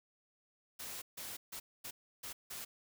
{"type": "noise bursts at uneven times", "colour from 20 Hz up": "white", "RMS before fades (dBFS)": -45, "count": 6, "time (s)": [[0.79, 1.02], [1.17, 1.37], [1.52, 1.6], [1.84, 1.91], [2.23, 2.33], [2.5, 2.65]], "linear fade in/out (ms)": 10, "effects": []}